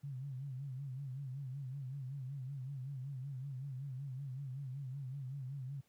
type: tone with vibrato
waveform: sine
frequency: 134.3 Hz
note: C3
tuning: 46 cents sharp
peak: -40 dBFS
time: 0.03-5.81 s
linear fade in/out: 10 ms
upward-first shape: sine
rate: 5.3 Hz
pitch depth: 110 cents each way
effects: pink hiss -75 dBFS RMS until 5.88 s + high-pass 80 Hz 12 dB/octave